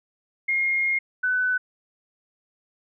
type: tone pair in turn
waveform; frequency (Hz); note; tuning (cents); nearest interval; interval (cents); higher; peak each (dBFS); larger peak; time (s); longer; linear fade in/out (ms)
sine; 2138 / 1501.8; C7 / F#6; +37 / +25; tritone; 612; first; -20; neither; 0.48-0.99 / 1.23-1.58; first; 10
effects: none

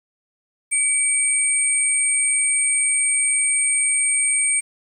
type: tone pair together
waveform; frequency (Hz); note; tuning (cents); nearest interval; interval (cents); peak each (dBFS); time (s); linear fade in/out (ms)
sine; 2283 / 8619; D7 / C#9; -50 / -50; octave + major seventh; 2300; -24 / -17; 0.71-4.61; 20
effects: 8-bit

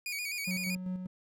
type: tone with vibrato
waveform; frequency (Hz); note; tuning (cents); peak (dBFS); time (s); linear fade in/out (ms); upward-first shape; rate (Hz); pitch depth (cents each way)
sawtooth; 2349; D7; 0; -31; 0.06-0.75; 2; square; 7.8; 68
type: tone with tremolo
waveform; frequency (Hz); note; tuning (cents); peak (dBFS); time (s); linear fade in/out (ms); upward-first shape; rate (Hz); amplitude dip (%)
triangle; 183.7; F#3; -12; -30; 0.47-1.07; 10; square; 5.1; 45
effects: none

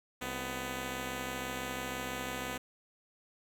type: tone pair together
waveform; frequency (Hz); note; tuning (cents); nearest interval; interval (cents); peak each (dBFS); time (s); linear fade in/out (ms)
5% pulse; 66.01 / 250; C2 / B3; +16 / +21; octave + major seventh; 2305; -30 / -26; 0.21-2.58; 10
effects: none

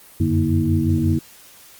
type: tone cluster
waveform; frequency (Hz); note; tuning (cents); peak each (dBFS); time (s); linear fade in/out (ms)
sine; 89.8 / 95.4 / 147.8 / 235.9 / 321; F2 / G2 / D3 / A#3 / E4; +49 / -47 / +11 / +21 / -46; -22; 0.2-1.19; 5
effects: white hiss -46 dBFS RMS until 1.79 s + Opus 32 kbps

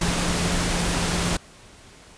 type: tone in noise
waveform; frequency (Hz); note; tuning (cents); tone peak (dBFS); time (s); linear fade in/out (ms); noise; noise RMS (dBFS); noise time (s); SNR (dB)
sine; 173.4; F3; -12; -27; 0.01-1.37; 5; pink; -24; 0.01-1.37; -6
effects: pink hiss -48 dBFS RMS until 2.17 s + resampled to 22050 Hz

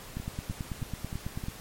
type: two click trains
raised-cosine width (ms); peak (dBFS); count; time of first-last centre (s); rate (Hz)
5; -21 / -24; 13 / 5; 0.17-1.484 / 0.2-1.438; 9.13 / 3.23
effects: pink hiss -46 dBFS RMS until 1.6 s + MP3 64 kbps

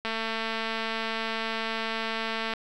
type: click train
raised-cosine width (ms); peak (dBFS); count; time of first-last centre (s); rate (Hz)
0.3; -15; 558; 0.05-2.537; 224
effects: none

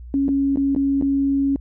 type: tone with dropouts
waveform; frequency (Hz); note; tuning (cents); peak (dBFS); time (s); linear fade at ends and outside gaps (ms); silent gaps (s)
sine; 276.2; C#4; -6; -16; 0.14-1.56; 1; 0.282-0.289 / 0.559-0.572 / 0.749-0.762 / 1.013-1.023
effects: added 60 Hz sine -34 dBFS peak until 1.6 s

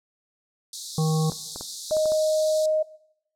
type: high-pass noise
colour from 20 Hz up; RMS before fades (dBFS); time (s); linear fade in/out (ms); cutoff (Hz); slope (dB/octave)
pink; -34; 0.73-2.66; 2; 3700; 96
type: harmonic tone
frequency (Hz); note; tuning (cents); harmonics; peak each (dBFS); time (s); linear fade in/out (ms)
157.5; D#3; +21; 1 / 3 / 5 / 7; -20 / -30 / -34 / -37; 0.98-1.3; 2
type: clicks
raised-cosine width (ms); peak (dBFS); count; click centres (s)
1; -23; 7; 1.32 / 1.56 / 1.61 / 1.91 / 1.968 / 2.057 / 2.12
type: tone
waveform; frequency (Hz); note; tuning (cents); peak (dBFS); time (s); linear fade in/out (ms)
sine; 622.3; D#5; 0; -19; 1.91-2.83; 10
effects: noise-tail reverb RT60 0.7 s tail -19 dB re dry + low-pass 9000 Hz 12 dB/octave

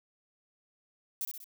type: noise with echo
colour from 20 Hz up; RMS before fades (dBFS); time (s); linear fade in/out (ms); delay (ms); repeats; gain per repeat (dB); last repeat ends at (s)
violet; -34; 1.21-1.25; 0; 64; 3; -5; 1.442
effects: none

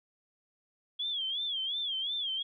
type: tone with vibrato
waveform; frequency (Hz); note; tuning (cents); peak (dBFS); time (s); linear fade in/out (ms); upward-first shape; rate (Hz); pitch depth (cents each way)
sine; 3322; G#7; 0; -31; 0.99-2.43; 10; sine; 2.8; 130
effects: none

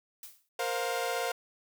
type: noise with exponential decay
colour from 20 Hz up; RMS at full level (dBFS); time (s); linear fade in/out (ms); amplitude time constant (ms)
blue; -42; 0.23-0.49; 2; 56
type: chord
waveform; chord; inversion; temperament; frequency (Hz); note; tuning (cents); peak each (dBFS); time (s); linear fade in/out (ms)
sawtooth; Bb suspended second; none; equal with one note detuned; 466.2 / 523.3 / 706.6; Bb4 / C5 / F5; 0 / 0 / +20; -31 / -31 / -30; 0.59-1.32; 5
effects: none

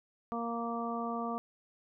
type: harmonic tone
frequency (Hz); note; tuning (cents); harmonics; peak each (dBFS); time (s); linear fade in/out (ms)
233.1; A#3; 0; 1 / 2 / 3 / 4 / 5; -37 / -41 / -39 / -44 / -39; 0.32-1.38; 0
effects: none

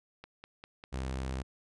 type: click train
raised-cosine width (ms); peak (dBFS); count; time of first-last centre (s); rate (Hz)
0.3; -30; 4; 0.24-0.839; 5.01
type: tone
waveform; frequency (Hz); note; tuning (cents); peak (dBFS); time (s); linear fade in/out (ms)
sawtooth; 65.41; C2; 0; -30; 0.92-1.43; 20
effects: resampled to 22050 Hz

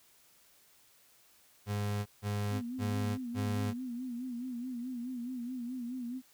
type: tone bursts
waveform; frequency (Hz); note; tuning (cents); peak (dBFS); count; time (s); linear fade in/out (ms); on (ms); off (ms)
35% pulse; 103; G#2; -14; -30; 4; 1.66-3.74; 50; 400; 160
type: tone with vibrato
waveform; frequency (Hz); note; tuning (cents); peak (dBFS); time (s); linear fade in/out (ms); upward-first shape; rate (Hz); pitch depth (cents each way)
sine; 246.9; B3; 0; -36; 2.5-6.22; 50; sine; 4.7; 88
effects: white hiss -64 dBFS RMS until 6.33 s

